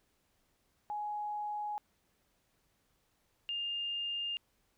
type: tone pair in turn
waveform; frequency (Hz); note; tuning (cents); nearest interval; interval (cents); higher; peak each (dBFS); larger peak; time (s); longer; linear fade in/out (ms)
sine; 836 / 2812; G#5 / F7; +11 / +11; octave + major sixth; 2100; second; -35 / -34; second; 0.9-1.78 / 3.49-4.37; neither; 0
effects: pink hiss -75 dBFS RMS until 4.77 s